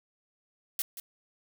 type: noise with echo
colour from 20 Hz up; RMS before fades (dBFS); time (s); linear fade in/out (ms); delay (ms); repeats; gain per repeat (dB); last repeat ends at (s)
blue; -30; 0.79-0.82; 2; 180; 1; -11; 1
effects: none